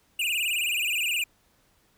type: tone with vibrato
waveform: square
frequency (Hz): 2637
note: E7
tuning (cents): 0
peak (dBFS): -25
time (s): 0.19-1.24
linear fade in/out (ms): 5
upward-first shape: sine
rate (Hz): 19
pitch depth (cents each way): 180
effects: pink hiss -65 dBFS RMS until 1.97 s